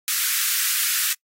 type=high-pass noise; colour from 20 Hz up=white; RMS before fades=-22 dBFS; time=0.08-1.13 s; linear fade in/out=0 ms; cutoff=1300 Hz; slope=48 dB/octave; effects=noise-tail reverb RT60 0.1 s tail -24 dB re dry + AAC 48 kbps